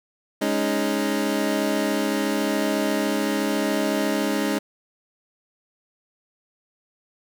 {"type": "chord", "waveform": "25% pulse", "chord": "Ab suspended fourth", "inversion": "none", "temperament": "equal", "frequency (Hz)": [207.7, 277.2, 311.1], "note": ["Ab3", "Db4", "Eb4"], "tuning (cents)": [0, 0, 0], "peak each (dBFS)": -22, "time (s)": [0.41, 4.59], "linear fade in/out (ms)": 10, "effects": []}